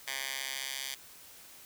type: tone with high-pass filter sweep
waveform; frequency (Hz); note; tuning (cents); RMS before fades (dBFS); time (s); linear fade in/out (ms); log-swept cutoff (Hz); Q
10% pulse; 134.7; C#3; -49; -38; 0.07-0.95; 10; 1900 to 3100; 1
effects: white hiss -53 dBFS RMS until 1.65 s